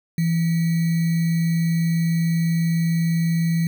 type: tone with sample-and-hold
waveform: sine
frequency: 166.2 Hz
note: E3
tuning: 15 cents sharp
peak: -17 dBFS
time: 0.18-3.67 s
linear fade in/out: 2 ms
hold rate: 2100 Hz
effects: none